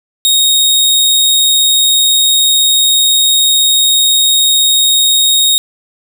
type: tone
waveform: sawtooth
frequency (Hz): 3739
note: A#7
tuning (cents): +4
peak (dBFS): -4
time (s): 0.25-5.58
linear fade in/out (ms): 0
effects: none